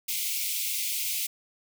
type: high-pass noise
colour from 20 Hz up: white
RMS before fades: -30 dBFS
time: 0.08-1.27 s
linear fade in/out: 10 ms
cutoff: 2100 Hz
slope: 96 dB/octave
effects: none